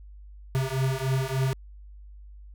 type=beating tone pair; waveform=square; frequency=130.8 / 134.2 Hz; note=C3 / C3; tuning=0 / +44 cents; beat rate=3.4 Hz; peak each=-28 dBFS; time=0.55-1.53 s; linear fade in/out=0 ms; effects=added 50 Hz sine -43 dBFS peak until 2.54 s